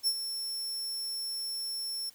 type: tone with ADSR envelope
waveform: sawtooth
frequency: 5400 Hz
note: E8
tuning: 41 cents sharp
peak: -21 dBFS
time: 0.03-2.1 s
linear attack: 42 ms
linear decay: 60 ms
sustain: -10 dB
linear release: 11 ms
effects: white hiss -59 dBFS RMS until 2.14 s